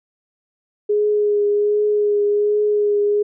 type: tone with vibrato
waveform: sine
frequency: 415.3 Hz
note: G#4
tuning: in tune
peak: -14 dBFS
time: 0.89-3.23 s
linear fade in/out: 10 ms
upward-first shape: triangle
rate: 1.3 Hz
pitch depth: 21 cents each way
effects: none